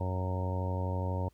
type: harmonic tone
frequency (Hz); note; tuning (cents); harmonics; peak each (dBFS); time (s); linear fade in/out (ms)
92.2; F#2; -6; 1 / 2 / 3 / 4 / 5 / 6 / 7 / 8 / 9 / 10; -31 / -41 / -43 / -46 / -44 / -41 / -47 / -49 / -50 / -41; 0-1.29; 10
effects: added 60 Hz sine -65 dBFS peak until 1.33 s + pink hiss -71 dBFS RMS until 1.33 s